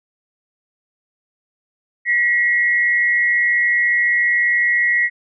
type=tone pair together; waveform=sine; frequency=1920.6 / 2135 Hz; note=B6 / C7; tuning=-49 / +34 cents; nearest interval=major second; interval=183 cents; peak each=-14 / -21 dBFS; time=2.05-5.1 s; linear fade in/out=50 ms; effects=none